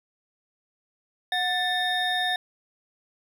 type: tone cluster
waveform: triangle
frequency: 730 / 1767 / 3680 Hz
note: F#5 / A6 / A#7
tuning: -24 / +7 / -23 cents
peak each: -26 dBFS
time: 1.32-2.36 s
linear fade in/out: 2 ms
effects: none